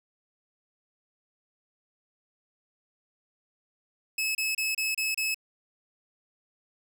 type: tone bursts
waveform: sawtooth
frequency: 2589 Hz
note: E7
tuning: 32 cents flat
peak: -23 dBFS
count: 6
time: 4.18-5.345 s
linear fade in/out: 5 ms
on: 170 ms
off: 29 ms
effects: none